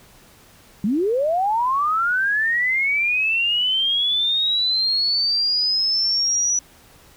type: linear sweep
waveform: sine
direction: up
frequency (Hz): 184.8 to 5920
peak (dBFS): -17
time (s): 0.84-6.59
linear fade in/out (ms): 2
effects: pink hiss -50 dBFS RMS until 7.16 s